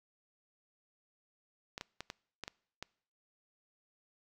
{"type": "clicks", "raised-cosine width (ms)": 0.2, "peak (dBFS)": -23, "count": 7, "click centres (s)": [1.779, 1.811, 2.006, 2.101, 2.437, 2.479, 2.826], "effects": ["noise-tail reverb RT60 0.6 s tail -25 dB re dry"]}